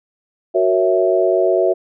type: chord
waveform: sine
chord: F# dominant seventh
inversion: none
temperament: equal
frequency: 370 / 466.2 / 554.4 / 659.3 Hz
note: F#4 / A#4 / C#5 / E5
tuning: 0 / 0 / 0 / 0 cents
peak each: -16 / -21 / -20 / -16 dBFS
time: 0.54-1.74 s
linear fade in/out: 20 ms
effects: none